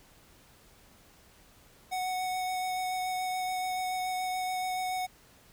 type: tone with vibrato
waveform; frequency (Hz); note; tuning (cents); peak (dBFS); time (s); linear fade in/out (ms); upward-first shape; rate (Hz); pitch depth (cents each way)
square; 740; F#5; 0; -31; 1.91-5.07; 20; sine; 7; 10
effects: pink hiss -59 dBFS RMS until 5.52 s